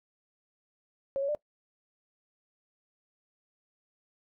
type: tone with pitch steps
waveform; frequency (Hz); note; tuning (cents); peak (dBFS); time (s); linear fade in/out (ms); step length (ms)
sine; 547 / 557 / 595; C#5 / C#5 / D5; -23 / +8 / +22; -27; 1.16-1.349; 0; 63
effects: noise-tail reverb RT60 0.1 s tail -21 dB re dry